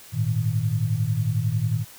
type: chord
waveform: sine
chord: Ab suspended second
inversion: none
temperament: equal with one note detuned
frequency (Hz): 103.83 / 114.94 / 155.56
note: Ab2 / Bb2 / Eb3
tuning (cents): 0 / -24 / 0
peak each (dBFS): -26 / -23 / -27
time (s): 0.12-1.85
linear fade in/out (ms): 50
effects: white hiss -46 dBFS RMS until 1.98 s